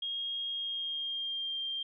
sine tone with pitch glide, 3257 to 3184 Hz, G#7 to G7, -34 to +26 cents, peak -33 dBFS, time 0.02-1.83 s, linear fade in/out 5 ms, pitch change -40 cents, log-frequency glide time 0.49-1.59 s, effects none

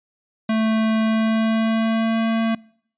square tone with pitch glide, 220.7 to 225.5 Hz, A3 to A3, +5 to +43 cents, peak -18 dBFS, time 0.49-2.55 s, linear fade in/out 5 ms, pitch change +38 cents, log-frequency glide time 1.01-2.24 s, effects noise-tail reverb RT60 0.6 s tail -24 dB re dry + resampled to 8000 Hz

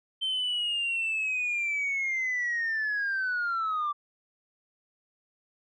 sine linear sweep, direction down, 3112 to 1162 Hz, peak -25 dBFS, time 0.21-3.93 s, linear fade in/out 20 ms, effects tanh soft clip ceiling -24 dBFS

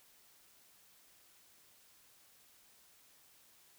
silence, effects white hiss -65 dBFS RMS until 3.78 s

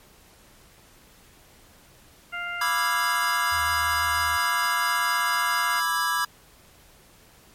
harmonic tone, 698.5 Hz, F5, in tune, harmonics 1 / 2 / 3 / 4, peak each -39 / -31 / -34 / -39 dBFS, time 2.32-5.81 s, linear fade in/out 20 ms
square chord, E dominant seventh, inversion second, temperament equal with one note detuned, 987.8 / 1174.7 / 1318.5 / 1647.8 Hz, B5 / D6 / E6 / G#6, 0 / 0 / 0 / -14 cents, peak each -29 / -29 / -31 / -27 dBFS, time 2.61-6.25 s, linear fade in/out 5 ms
sine tone with vibrato, 79.6 Hz, D#2, 40 cents sharp, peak -36 dBFS, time 3.51-4.38 s, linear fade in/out 20 ms, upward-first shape sine, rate 6.1 Hz, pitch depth 50 cents each way
effects pink hiss -54 dBFS RMS until 7.54 s + MP3 64 kbps

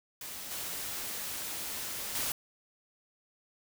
white noise with level steps, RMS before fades -42 / -38 / -33 dBFS, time 0.21-2.32 s, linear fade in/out 2 ms, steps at 0.51 / 2.15 s, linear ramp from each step 2 ms, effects none

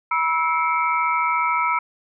sine tone cluster, 969 / 1310 / 2147 / 2301 Hz, B5 / E6 / C7 / D7, -33 / -11 / +44 / -36 cents, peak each -22 / -21 / -29 / -27 dBFS, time 0.11-1.79 s, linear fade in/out 5 ms, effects none

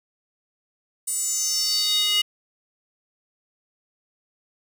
square tone with high-pass filter sweep, 414.8 Hz, G#4, 2 cents flat, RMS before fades -23 dBFS, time 1.07-2.22 s, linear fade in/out 10 ms, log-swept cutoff 8900 to 2900 Hz, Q 5.8, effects none

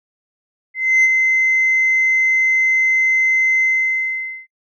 sine tone with ADSR envelope, 2063 Hz, C7, 25 cents flat, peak -6 dBFS, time 0.74-4.47 s, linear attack 300 ms, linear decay 34 ms, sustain -5 dB, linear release 850 ms, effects noise-tail reverb RT60 0.1 s tail -26 dB re dry + tanh soft clip ceiling -8 dBFS

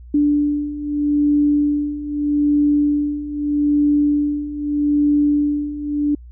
sine beating tone pair, 292.1 / 292.9 Hz, D4 / D4, -9 / -5 cents, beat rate 0.8 Hz, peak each -20 / -16 dBFS, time 0.14-6.15 s, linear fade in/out 5 ms, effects added 60 Hz sine -36 dBFS peak until 6.31 s

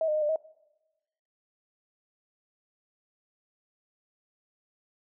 sine tone with pitch steps, 643 / 610 / 616 / 595 / 635 Hz, E5 / D#5 / D#5 / D5 / D#5, -43 / -34 / -17 / +22 / +35 cents, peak -24 dBFS, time 0.01-0.36 s, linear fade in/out 2 ms, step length 70 ms, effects noise-tail reverb RT60 1.0 s tail -21 dB re dry

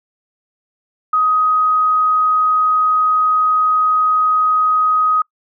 sine tone, 1256 Hz, D#6, 16 cents sharp, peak -11 dBFS, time 1.13-5.22 s, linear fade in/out 5 ms, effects noise-tail reverb RT60 0.1 s tail -26 dB re dry

